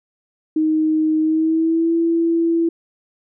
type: tone with pitch glide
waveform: sine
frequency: 312.7 to 333.2 Hz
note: D#4 to E4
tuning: +9 to +19 cents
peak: -14 dBFS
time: 0.56-2.69 s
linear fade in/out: 5 ms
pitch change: +110 cents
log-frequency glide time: 1.2-1.94 s
effects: none